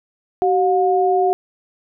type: tone pair together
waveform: sine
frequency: 380 / 717.3 Hz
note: F#4 / F5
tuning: +46 / +46 cents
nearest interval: major seventh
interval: 1100 cents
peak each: -16 dBFS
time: 0.42-1.33 s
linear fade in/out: 0 ms
effects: none